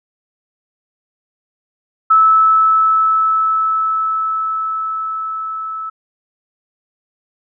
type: tone with level ramp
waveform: sine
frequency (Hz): 1306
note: E6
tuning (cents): -17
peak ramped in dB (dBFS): -6 to -22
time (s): 2.1-5.9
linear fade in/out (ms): 10
effects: none